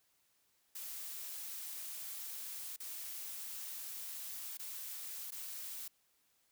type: noise with dropouts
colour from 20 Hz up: blue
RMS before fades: -45 dBFS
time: 0.75-5.88 s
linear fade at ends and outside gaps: 5 ms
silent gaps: 2.763-2.801 / 4.573-4.594 / 5.307-5.319 s
effects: white hiss -75 dBFS RMS until 6.51 s

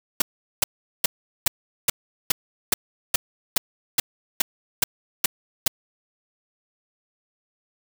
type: noise bursts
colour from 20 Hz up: white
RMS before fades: -18 dBFS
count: 14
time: 0.2-5.68 s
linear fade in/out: 5 ms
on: 20 ms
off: 400 ms
effects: none

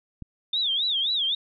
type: click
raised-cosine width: 5 ms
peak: -24 dBFS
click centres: 0.223 s
type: tone with vibrato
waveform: sine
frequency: 3523 Hz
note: A7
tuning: 1 cent sharp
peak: -22 dBFS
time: 0.53-1.35 s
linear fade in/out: 5 ms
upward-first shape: sine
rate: 3.8 Hz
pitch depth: 200 cents each way
effects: none

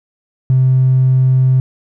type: tone with tanh clipping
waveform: triangle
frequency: 130 Hz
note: C3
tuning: 11 cents flat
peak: -7 dBFS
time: 0.5-1.6 s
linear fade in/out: 0 ms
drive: 1 dB
effects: none

